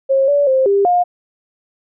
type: tone with pitch steps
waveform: sine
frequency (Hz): 539 / 574 / 526 / 398.9 / 711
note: C#5 / D5 / C5 / G4 / F5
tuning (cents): -49 / -40 / +9 / +30 / +31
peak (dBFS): -10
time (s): 0.09-1.04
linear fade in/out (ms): 20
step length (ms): 190
effects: none